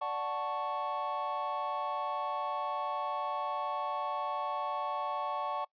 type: chord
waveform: triangle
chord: D major seventh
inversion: none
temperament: equal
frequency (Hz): 587.3 / 740 / 880 / 1108.7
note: D5 / F#5 / A5 / C#6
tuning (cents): 0 / 0 / 0 / 0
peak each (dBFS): -38 / -37 / -36 / -34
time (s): 0.01-5.65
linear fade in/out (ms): 10
effects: noise-tail reverb RT60 0.1 s tail -23 dB re dry + resampled to 11025 Hz